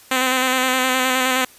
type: tone with vibrato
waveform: 5% pulse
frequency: 257.4 Hz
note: C4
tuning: 28 cents flat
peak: -5 dBFS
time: 0.11-1.45 s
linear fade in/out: 5 ms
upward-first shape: square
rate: 9.6 Hz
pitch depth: 23 cents each way
effects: white hiss -47 dBFS RMS until 1.58 s + resampled to 32000 Hz